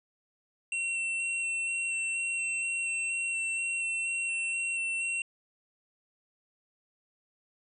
square tone with vibrato, 2714 Hz, E7, 50 cents sharp, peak -30 dBFS, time 0.72-5.22 s, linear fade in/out 2 ms, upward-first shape square, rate 2.1 Hz, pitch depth 9 cents each way, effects resampled to 24000 Hz

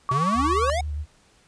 sine tone with tremolo, 1134 Hz, C#6, 39 cents sharp, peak -19 dBFS, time 0.09-0.7 s, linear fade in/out 0 ms, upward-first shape sine, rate 17 Hz, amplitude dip 55%
square exponential sweep, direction up, 123.47 to 760 Hz, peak -24 dBFS, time 0.11-0.81 s, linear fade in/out 5 ms
sine tone with vibrato, 74.3 Hz, D2, 21 cents sharp, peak -26 dBFS, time 0.34-1.06 s, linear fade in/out 50 ms, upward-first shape sine, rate 8 Hz, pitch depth 38 cents each way
effects pink hiss -58 dBFS RMS until 1.47 s + resampled to 22050 Hz

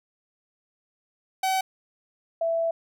45% pulse / sine tone pair in turn, 760 / 663 Hz, F#5 / E5, +46 / +10 cents, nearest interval major second, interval 236 cents, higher first, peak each -22 dBFS, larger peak neither, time 1.43-1.61 / 2.41-2.71 s, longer second, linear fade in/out 5 ms, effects none

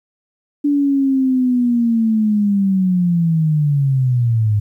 sine linear sweep, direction down, 291.1 to 102.3 Hz, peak -12 dBFS, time 0.64-4.6 s, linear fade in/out 10 ms, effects 9-bit

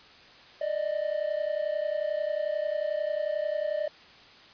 triangle tone pair together, 591.1 / 622.3 Hz, D5 / D#5, +11 / 0 cents, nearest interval minor second, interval 89 cents, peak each -28 dBFS, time 0.61-3.88 s, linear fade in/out 5 ms, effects white hiss -52 dBFS RMS until 4.53 s + resampled to 11025 Hz

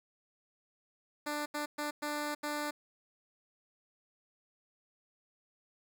10% pulse tone bursts at uneven times, 296 Hz, D4, 14 cents sharp, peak -26 dBFS, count 5, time 1.26-1.46 / 1.54-1.66 / 1.78-1.91 / 2.02-2.35 / 2.43-2.71 s, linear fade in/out 10 ms, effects none

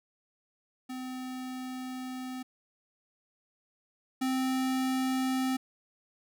square tone pair in turn, 256.3 / 260.5 Hz, C4 / C4, -36 / -7 cents, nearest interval unison, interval 29 cents, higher second, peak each -37 / -28 dBFS, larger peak second, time 0.89-2.43 / 4.21-5.57 s, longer first, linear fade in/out 10 ms, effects none

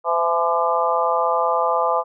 harmonic tone with a mistuned harmonic, 170.1 Hz, F3, 45 cents flat, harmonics 3 / 4 / 5 / 6 / 7, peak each -23 / -23 / -23 / -23 / -23 dBFS, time 0.04-2.04 s, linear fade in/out 50 ms, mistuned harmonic 4, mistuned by -36 cents, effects none

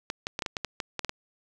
clicks, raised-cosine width 0.2 ms, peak -13 dBFS, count 11, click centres 0.101 / 0.269 / 0.391 / 0.422 / 0.462 / 0.568 / 0.647 / 0.802 / 0.993 / 1.047 / 1.094 s, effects none

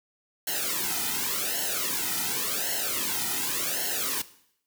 white noise with flanger, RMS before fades -29 dBFS, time 0.47-4.22 s, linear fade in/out 5 ms, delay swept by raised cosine 0.83 to 1.83 ms, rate 0.89 Hz, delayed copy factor -1, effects noise-tail reverb RT60 0.7 s tail -17 dB re dry

